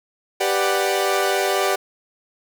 sawtooth chord, G major seventh, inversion none, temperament equal with one note detuned, 392 / 493.9 / 589 / 740 Hz, G4 / B4 / D5 / F#5, 0 / 0 / +5 / 0 cents, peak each -18 / -23 / -20 / -20 dBFS, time 0.4-1.76 s, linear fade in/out 10 ms, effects none

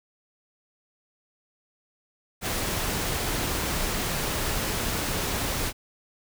pink noise, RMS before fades -28 dBFS, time 2.41-5.73 s, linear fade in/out 50 ms, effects none

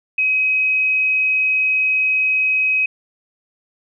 sine tone, 2535 Hz, D#7, 32 cents sharp, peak -14 dBFS, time 0.18-2.86 s, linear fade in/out 5 ms, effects none

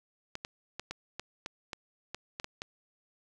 clicks, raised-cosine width 0.2 ms, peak -20 dBFS, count 11, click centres 0.354 / 0.449 / 0.796 / 0.91 / 1.196 / 1.461 / 1.732 / 2.146 / 2.399 / 2.444 / 2.619 s, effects 10-bit

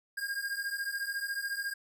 square beating tone pair, 1609 / 1623 Hz, G6 / G#6, +45 / -40 cents, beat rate 14 Hz, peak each -38 / -36 dBFS, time 0.17-1.74 s, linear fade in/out 10 ms, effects none

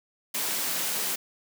white high-pass noise, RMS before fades -29 dBFS, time 0.34-1.16 s, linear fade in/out 10 ms, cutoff 150 Hz, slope 48 dB/octave, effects none

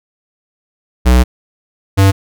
square tone pair in turn, 62 / 97.4 Hz, B1 / G2, +7 / -11 cents, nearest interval minor sixth, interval 782 cents, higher second, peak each -6 dBFS, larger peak neither, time 1.05-1.24 / 1.97-2.12 s, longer first, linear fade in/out 20 ms, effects none

